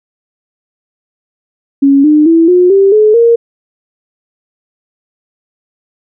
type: tone with pitch steps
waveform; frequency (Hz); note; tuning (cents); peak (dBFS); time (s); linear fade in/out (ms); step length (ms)
sine; 277.2 / 302.3 / 329.6 / 359.5 / 392 / 427.5 / 466.2; C#4 / D#4 / E4 / F#4 / G4 / A4 / A#4; 0 / -50 / 0 / -50 / 0 / -50 / 0; -3; 1.82-3.36; 10; 220
effects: none